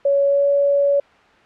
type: tone with pitch glide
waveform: sine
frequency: 560 to 565.2 Hz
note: C#5 to C#5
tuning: +18 to +34 cents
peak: -13 dBFS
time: 0.05-1 s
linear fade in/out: 5 ms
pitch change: +16 cents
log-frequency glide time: 0.26-0.48 s
effects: white hiss -50 dBFS RMS until 1.45 s + low-pass 2000 Hz 12 dB/octave